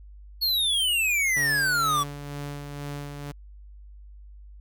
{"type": "exponential sweep", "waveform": "square", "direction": "down", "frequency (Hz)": [4405, 1122], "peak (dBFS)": -22, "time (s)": [0.41, 2.04], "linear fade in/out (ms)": 20}
{"type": "tone with tremolo", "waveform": "sawtooth", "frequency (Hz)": 143.8, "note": "D3", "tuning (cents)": -36, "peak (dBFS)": -28, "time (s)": [1.36, 3.32], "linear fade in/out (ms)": 10, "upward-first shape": "sine", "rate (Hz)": 2.1, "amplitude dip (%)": 40}
{"effects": ["added 50 Hz sine -43 dBFS peak until 4.6 s"]}